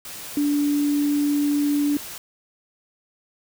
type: tone in noise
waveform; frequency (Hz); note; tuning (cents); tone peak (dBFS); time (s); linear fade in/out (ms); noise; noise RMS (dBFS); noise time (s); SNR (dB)
sine; 290.3; D4; -20; -18; 0.37-1.97; 2; white; -36; 0.05-2.18; +15
effects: none